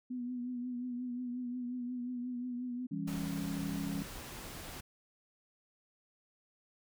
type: tone with vibrato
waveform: sine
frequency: 246.9 Hz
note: B3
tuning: in tune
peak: -36 dBFS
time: 0.1-2.87 s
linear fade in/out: 10 ms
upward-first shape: triangle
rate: 5.6 Hz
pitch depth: 47 cents each way
type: chord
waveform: sine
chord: C# diminished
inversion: first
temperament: just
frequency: 166.31 / 199.57 / 277.2 Hz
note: E3 / G3 / C#4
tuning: +16 / +31 / 0 cents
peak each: -39 dBFS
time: 2.91-4.03 s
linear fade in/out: 10 ms
type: noise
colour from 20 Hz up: pink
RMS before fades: -46 dBFS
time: 3.07-4.81 s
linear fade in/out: 10 ms
effects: none